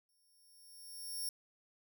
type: tone with exponential growth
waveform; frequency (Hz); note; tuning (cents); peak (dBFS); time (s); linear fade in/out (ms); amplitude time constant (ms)
5% pulse; 5500; F8; -27; -30; 0.09-1.29; 1; 260
effects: none